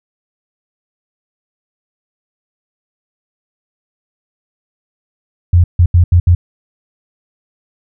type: tone bursts at uneven times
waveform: sine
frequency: 87.31 Hz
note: F2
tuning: in tune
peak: -4 dBFS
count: 5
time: 5.53-5.64 / 5.79-5.86 / 5.94-6.04 / 6.12-6.2 / 6.27-6.35 s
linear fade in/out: 5 ms
effects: none